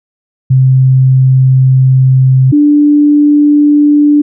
sine tone pair in turn, 130.9 / 293.9 Hz, C3 / D4, +1 / +1 cents, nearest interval octave + major second, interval 1400 cents, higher second, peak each -3 dBFS, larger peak neither, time 0.5-2.52 / 2.52-4.22 s, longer first, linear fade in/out 10 ms, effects none

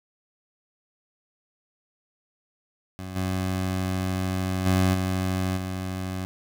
20% pulse tone with level steps, 93.3 Hz, F#2, 15 cents sharp, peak -29 / -20 / -14 / -19 / -24 dBFS, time 2.99-6.25 s, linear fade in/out 0 ms, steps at 3.15 / 4.65 / 4.93 / 5.56 s, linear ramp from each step 20 ms, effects none

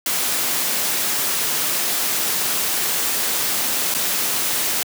white noise with dropouts, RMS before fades -21 dBFS, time 0.06-4.83 s, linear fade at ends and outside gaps 2 ms, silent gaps 3.941-3.947 s, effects high-pass 150 Hz 12 dB/octave

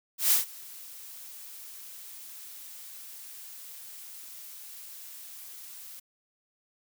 blue noise with ADSR envelope, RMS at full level -21 dBFS, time 0.18-6 s, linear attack 140 ms, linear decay 130 ms, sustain -24 dB, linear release 9 ms, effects none

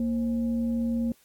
sine tone with frequency modulation, 233.1 Hz, A#3, in tune, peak -24 dBFS, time 0-1.12 s, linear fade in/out 2 ms, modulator 296 Hz, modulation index 0.35, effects white hiss -62 dBFS RMS until 1.24 s + AAC 64 kbps

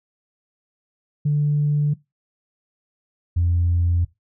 sine tone pair in turn, 147.2 / 86.37 Hz, D3 / F2, +4 / -19 cents, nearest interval major sixth, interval 923 cents, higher first, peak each -15 dBFS, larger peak neither, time 1.25-1.94 / 3.36-4.05 s, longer neither, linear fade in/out 10 ms, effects noise-tail reverb RT60 0.2 s tail -20 dB re dry + tanh soft clip ceiling -12 dBFS

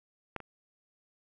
clicks, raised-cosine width 0.5 ms, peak -20 / -30 dBFS, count 2, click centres 0.363 / 0.403 s, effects none

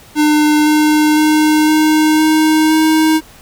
square tone with pitch steps, 301.5 / 304.1 / 306.8 / 309.4 / 312.1 / 314.8 Hz, D4 / D#4 / D#4 / D#4 / D#4 / D#4, +46 / -40 / -24 / -10 / +5 / +20 cents, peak -9 dBFS, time 0.15-3.21 s, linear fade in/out 50 ms, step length 510 ms, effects pink hiss -41 dBFS RMS until 3.41 s

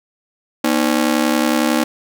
sawtooth ring-modulated tone, 274.8 Hz, C#4, 15 cents flat, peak -7 dBFS, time 0.64-1.84 s, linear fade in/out 5 ms, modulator 35.5 Hz, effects none

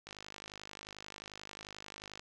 click train, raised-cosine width 0.2 ms, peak -28 dBFS, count 110, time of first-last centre 0.07-2.195 s, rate 51.3 Hz, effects none

